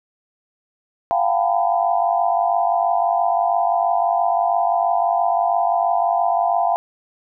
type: tone cluster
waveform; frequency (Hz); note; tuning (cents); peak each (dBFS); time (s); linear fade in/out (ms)
sine; 692 / 738 / 795 / 905 / 1001; F5 / F#5 / G5 / A5 / B5; -16 / -5 / +24 / +48 / +23; -18 / -24 / -22 / -26 / -26; 1.11-6.76; 0
effects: none